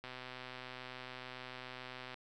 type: click train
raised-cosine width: 0.3 ms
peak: -30 dBFS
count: 268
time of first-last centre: 0.04-2.142 s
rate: 127 Hz
effects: none